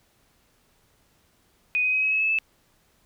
sine tone with pitch steps, 2489 / 2511 / 2533 / 2555 / 2577 / 2599 / 2622 Hz, D#7 / D#7 / D#7 / D#7 / E7 / E7 / E7, 0 / +15 / +30 / +45 / -40 / -25 / -10 cents, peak -20 dBFS, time 1.75-2.387 s, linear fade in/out 0 ms, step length 91 ms, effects pink hiss -64 dBFS RMS until 3.05 s

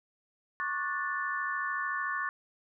sine chord, D major seventh, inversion third, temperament just, 1101.2 / 1174.7 / 1468.3 / 1762 Hz, C#6 / D6 / F#6 / A6, -12 / 0 / -14 / +2 cents, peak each -35 / -40 / -37 / -34 dBFS, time 0.6-2.29 s, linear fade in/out 0 ms, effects none

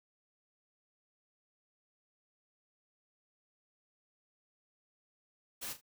white noise with echo, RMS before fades -41 dBFS, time 5.61-5.74 s, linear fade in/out 20 ms, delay 37 ms, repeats 2, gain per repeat -11 dB, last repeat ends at 5.814 s, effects none

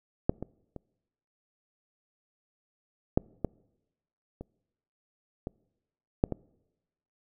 clicks, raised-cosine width 2 ms, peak -9 / -22 / -27 / -8 / -14 / -26 / -21 / -8 / -18 dBFS, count 9, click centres 0.295 / 0.426 / 0.763 / 3.175 / 3.447 / 4.41 / 5.471 / 6.239 / 6.323 s, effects noise-tail reverb RT60 1.0 s tail -26 dB re dry

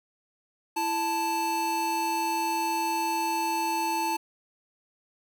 square tone pair together, 333.5 / 880 Hz, E4 / A5, +20 / 0 cents, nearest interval octave + perfect fourth, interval 1680 cents, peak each -34 / -27 dBFS, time 0.76-4.17 s, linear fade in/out 10 ms, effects none

